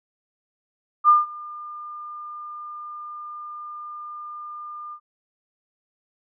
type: tone with ADSR envelope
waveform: sine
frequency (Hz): 1204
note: D6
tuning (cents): +43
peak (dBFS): -9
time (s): 1.04-5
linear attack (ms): 47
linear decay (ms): 170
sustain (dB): -24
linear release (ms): 73
effects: none